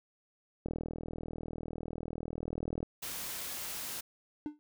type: click train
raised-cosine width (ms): 2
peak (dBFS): -24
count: 88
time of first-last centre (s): 0.66-2.83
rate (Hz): 40.1
type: noise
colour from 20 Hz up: white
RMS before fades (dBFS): -40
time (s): 3.02-4.01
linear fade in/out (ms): 10
type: tone with exponential decay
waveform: triangle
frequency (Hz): 298.8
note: D4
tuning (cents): +30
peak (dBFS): -29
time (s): 4.46-4.59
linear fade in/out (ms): 0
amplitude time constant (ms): 28
effects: none